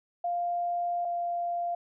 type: tone pair in turn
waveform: sine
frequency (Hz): 698.5 / 694.6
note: F5 / F5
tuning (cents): 0 / -10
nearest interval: unison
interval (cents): 10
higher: first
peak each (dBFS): -27 / -28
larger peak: first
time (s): 0.24-1.05 / 1.05-1.75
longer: first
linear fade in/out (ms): 5
effects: none